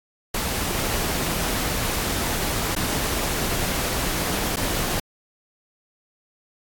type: noise with dropouts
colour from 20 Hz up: pink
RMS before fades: -25 dBFS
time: 0.34-5 s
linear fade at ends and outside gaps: 5 ms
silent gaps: 2.752-2.762 / 4.56-4.568 s
effects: AAC 64 kbps